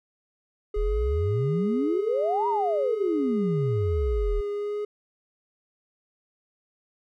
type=tone with vibrato; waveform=triangle; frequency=415.3 Hz; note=G#4; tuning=in tune; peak=-25 dBFS; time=0.74-4.85 s; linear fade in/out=5 ms; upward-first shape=triangle; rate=1 Hz; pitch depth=26 cents each way
type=exponential two-way sweep; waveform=sine; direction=up then down; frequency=36.22 to 983 to 36.22 Hz; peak=-23 dBFS; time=0.76-4.41 s; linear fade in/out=10 ms; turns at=2.48 s
effects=none